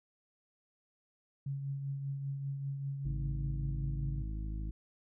sine tone with tremolo, 138.5 Hz, C#3, 1 cent flat, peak -33 dBFS, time 1.46-4.22 s, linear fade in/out 5 ms, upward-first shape triangle, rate 5.1 Hz, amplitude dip 45%
harmonic tone, 53 Hz, G#1, 36 cents sharp, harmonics 1 / 2 / 3 / 4 / 5 / 6, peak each -36 / -45 / -47 / -52 / -56 / -52 dBFS, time 3.05-4.71 s, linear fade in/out 5 ms
effects none

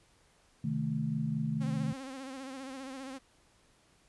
sine chord, A diminished, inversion first, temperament equal, 130.81 / 155.56 / 220 Hz, C3 / Eb3 / A3, 0 / 0 / 0 cents, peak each -37 / -33 / -34 dBFS, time 0.64-1.93 s, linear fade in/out 5 ms
sawtooth tone with vibrato, 265.8 Hz, C4, 27 cents sharp, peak -37 dBFS, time 1.6-3.19 s, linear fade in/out 20 ms, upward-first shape sine, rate 15 Hz, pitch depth 61 cents each way
effects pink hiss -66 dBFS RMS until 4.08 s + resampled to 24000 Hz

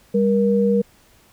sine tone pair together, 199.5 / 474.2 Hz, G3 / A#4, +31 / +30 cents, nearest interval octave + minor third, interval 1499 cents, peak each -17 dBFS, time 0.14-0.82 s, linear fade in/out 10 ms, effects pink hiss -54 dBFS RMS until 1.32 s

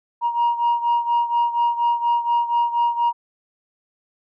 sine beating tone pair, 945 / 949.2 Hz, A#5 / A#5, +23 / +31 cents, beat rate 4.2 Hz, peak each -17 / -21 dBFS, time 0.21-3.13 s, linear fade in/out 50 ms, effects tanh soft clip ceiling -13 dBFS

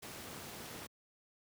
pink noise with amplitude modulation, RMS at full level -44 dBFS, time 0.02-0.87 s, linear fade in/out 10 ms, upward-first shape sine, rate 265 Hz, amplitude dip 65%, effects high-pass 100 Hz 12 dB/octave

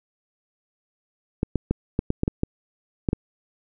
clicks, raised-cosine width 3 ms, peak -8 dBFS, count 10, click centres 1.431 / 1.557 / 1.71 / 1.991 / 2.104 / 2.234 / 2.279 / 2.434 / 3.088 / 3.131 s, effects none

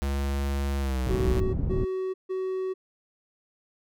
square tone with pitch glide, 69.4 to 63.64 Hz, C#2 to C2, +3 to -47 cents, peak -26 dBFS, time 0.02-1.4 s, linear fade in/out 0 ms, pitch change -150 cents, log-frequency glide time 0.8-1.02 s
pink low-pass noise, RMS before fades -27 dBFS, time 1.06-1.85 s, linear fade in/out 10 ms, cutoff 220 Hz, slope 12 dB/octave
triangle tone bursts, 375.8 Hz, F#4, 27 cents sharp, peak -25 dBFS, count 3, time 1.09-2.74 s, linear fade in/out 20 ms, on 450 ms, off 150 ms
effects none

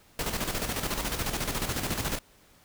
pink noise with tremolo, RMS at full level -29 dBFS, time 0.19-2.19 s, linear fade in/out 2 ms, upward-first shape square, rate 14 Hz, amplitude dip 55%, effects pink hiss -59 dBFS RMS until 2.64 s

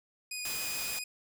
15% pulse tone with vibrato, 2479 Hz, D#7, 7 cents flat, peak -29 dBFS, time 0.31-1.04 s, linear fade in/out 5 ms, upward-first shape sine, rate 7.2 Hz, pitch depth 10 cents each way
white noise, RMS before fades -38 dBFS, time 0.45-0.99 s, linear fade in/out 2 ms
effects none

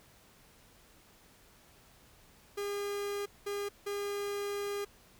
45% pulse tone bursts at uneven times, 405.7 Hz, G#4, 41 cents flat, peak -34 dBFS, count 3, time 2.57-3.26 / 3.46-3.69 / 3.86-4.85 s, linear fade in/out 10 ms, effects pink hiss -61 dBFS RMS until 5.19 s

